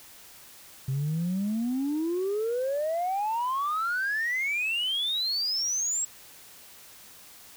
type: exponential sweep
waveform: sine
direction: up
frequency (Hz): 130 to 7720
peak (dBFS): -24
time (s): 0.88-6.05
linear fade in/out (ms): 5
effects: tanh soft clip ceiling -23 dBFS + white hiss -50 dBFS RMS until 7.56 s